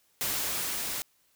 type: noise with level ramp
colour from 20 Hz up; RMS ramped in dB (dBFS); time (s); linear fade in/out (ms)
white; -30 to -34; 0.21-1.02; 0
effects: white hiss -68 dBFS RMS until 1.35 s